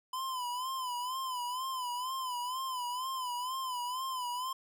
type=tone with vibrato; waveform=square; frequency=1013 Hz; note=B5; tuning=44 cents sharp; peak=-35 dBFS; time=0.13-4.53 s; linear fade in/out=5 ms; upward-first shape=sine; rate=2.1 Hz; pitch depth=79 cents each way; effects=none